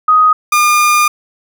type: tone pair in turn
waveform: sine / 30% pulse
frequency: 1251 / 1209.8 Hz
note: D#6 / D#6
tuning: +9 / -49 cents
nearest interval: minor second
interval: 58 cents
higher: first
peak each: -5 dBFS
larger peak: neither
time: 0.08-0.33 / 0.52-1.08 s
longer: second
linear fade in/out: 5 ms
effects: none